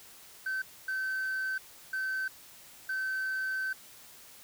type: tone bursts at uneven times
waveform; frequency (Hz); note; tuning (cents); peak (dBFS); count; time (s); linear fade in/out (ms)
sine; 1538; G6; -33; -28; 4; 0.46-0.62 / 0.88-1.58 / 1.93-2.28 / 2.89-3.73; 5
effects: tanh soft clip ceiling -29 dBFS + white hiss -53 dBFS RMS until 4.43 s